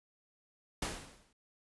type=noise with exponential decay; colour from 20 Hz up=pink; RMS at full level=-34 dBFS; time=0.82-1.33 s; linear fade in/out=5 ms; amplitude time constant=110 ms; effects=resampled to 24000 Hz